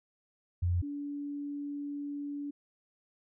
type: tone pair in turn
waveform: sine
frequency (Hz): 88.2 / 287.4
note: F2 / D4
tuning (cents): +18 / -37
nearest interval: octave + minor sixth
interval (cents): 2045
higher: second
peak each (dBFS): -26 / -35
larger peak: first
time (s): 0.62-0.82 / 0.82-2.51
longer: second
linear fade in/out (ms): 10
effects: none